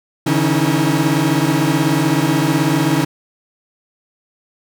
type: tone cluster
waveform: 45% pulse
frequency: 141.3 / 160 / 277.7 / 308.7 / 324.8 Hz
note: C#3 / D#3 / C#4 / D#4 / E4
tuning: +34 / +49 / +3 / -14 / -26 cents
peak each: -20 dBFS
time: 0.26-3.05 s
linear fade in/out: 10 ms
effects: none